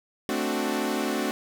sawtooth chord, D dominant seventh, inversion second, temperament equal, 220 / 261.6 / 293.7 / 370 Hz, A3 / C4 / D4 / F#4, 0 / 0 / 0 / 0 cents, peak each -27 dBFS, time 0.29-1.31 s, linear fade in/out 0 ms, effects none

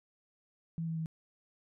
sine tone with pitch steps, 164.81 / 162.82 / 160.86 Hz, E3 / E3 / E3, 0 / -21 / -42 cents, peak -33 dBFS, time 0.78-1.059 s, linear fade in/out 0 ms, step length 93 ms, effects none

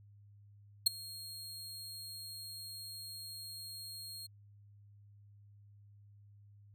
sawtooth tone with ADSR envelope, 4253 Hz, C8, 27 cents sharp, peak -18 dBFS, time 0.86-4.27 s, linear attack 10 ms, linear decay 9 ms, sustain -24 dB, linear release 11 ms, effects added 102 Hz sine -57 dBFS peak until 6.74 s

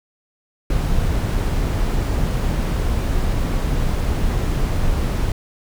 brown noise, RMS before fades -19 dBFS, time 0.7-5.32 s, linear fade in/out 2 ms, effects none

